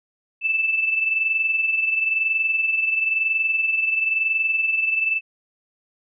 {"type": "tone pair together", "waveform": "sine", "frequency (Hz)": [2637, 2658], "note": ["E7", "E7"], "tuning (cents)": [0, 14], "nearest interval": "unison", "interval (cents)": 14, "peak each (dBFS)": [-19, -27], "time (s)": [0.41, 5.21], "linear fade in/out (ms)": 50, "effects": []}